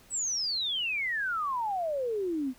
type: exponential sweep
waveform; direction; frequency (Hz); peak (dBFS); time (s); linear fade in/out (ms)
sine; down; 8140 to 245.7; -28; 0.1-2.54; 50
effects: pink hiss -58 dBFS RMS until 2.58 s